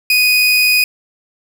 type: tone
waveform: 30% pulse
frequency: 2489 Hz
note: D#7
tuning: in tune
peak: -7 dBFS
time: 0.1-0.84 s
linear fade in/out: 2 ms
effects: none